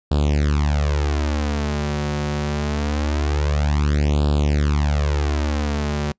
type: tone with flanger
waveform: sawtooth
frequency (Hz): 73.4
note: D2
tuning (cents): 0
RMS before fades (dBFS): -20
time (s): 0.11-6.12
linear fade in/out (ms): 5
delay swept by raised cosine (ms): 0.24 to 5.44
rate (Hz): 0.24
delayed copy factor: +1
effects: noise-tail reverb RT60 0.1 s tail -26 dB re dry + resampled to 16000 Hz